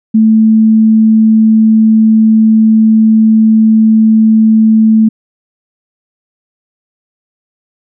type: tone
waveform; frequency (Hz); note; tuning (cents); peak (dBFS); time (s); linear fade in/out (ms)
sine; 220; A3; 0; -3; 0.14-5.09; 10
effects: none